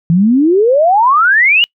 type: exponential sweep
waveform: sine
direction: up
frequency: 160.6 to 2960 Hz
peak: -6 dBFS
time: 0.1-1.64 s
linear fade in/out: 0 ms
effects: noise-tail reverb RT60 0.1 s tail -26 dB re dry